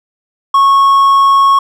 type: tone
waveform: triangle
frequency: 1100 Hz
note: C#6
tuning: 14 cents flat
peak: -3 dBFS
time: 0.54-1.59 s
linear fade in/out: 5 ms
effects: none